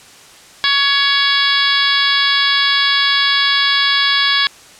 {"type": "harmonic tone", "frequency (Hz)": 560, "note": "C#5", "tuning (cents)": 18, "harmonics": [2, 3, 4, 5, 6, 7, 8, 9], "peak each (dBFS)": [-21, -17, -21, -26, -16, -20, -21, -24], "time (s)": [0.64, 4.47], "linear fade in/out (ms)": 0, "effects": ["white hiss -41 dBFS RMS until 4.79 s", "low-pass 8000 Hz 12 dB/octave"]}